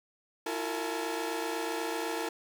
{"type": "tone cluster", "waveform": "sawtooth", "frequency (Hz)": [329.3, 357.3, 456.9, 850], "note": ["E4", "F4", "A#4", "G#5"], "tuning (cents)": [-2, 40, -35, 40], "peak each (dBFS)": [-33, -36, -32, -35], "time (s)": [0.46, 2.29], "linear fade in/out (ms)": 5, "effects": []}